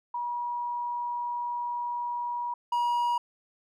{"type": "tone pair in turn", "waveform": ["sine", "triangle"], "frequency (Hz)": [962, 958.5], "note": ["B5", "A#5"], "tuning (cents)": [-46, 48], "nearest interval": "unison", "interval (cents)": 6, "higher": "first", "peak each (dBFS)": [-29, -22], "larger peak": "second", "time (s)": [[0.14, 2.54], [2.72, 3.18]], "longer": "first", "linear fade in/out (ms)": 5, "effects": []}